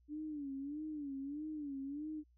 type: tone with vibrato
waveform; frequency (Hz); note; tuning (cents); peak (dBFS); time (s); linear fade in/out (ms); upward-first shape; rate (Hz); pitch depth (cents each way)
sine; 290; D4; -22; -40; 0.08-2.24; 50; sine; 1.6; 120
effects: added 60 Hz sine -66 dBFS peak until 2.37 s